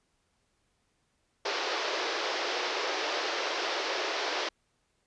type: band-pass noise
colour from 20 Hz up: pink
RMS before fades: -32 dBFS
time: 1.45-4.49 s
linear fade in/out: 5 ms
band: 350 to 5600 Hz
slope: 48 dB/octave
effects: pink hiss -74 dBFS RMS until 5.06 s + resampled to 22050 Hz